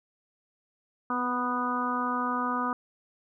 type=harmonic tone with a mistuned harmonic; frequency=246.9 Hz; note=B3; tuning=in tune; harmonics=1 / 2 / 3 / 4 / 5 / 6; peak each=-32 / -39 / -38 / -32 / -30 / -38 dBFS; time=1.1-2.73 s; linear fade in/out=2 ms; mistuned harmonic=1; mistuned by=+16 cents; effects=none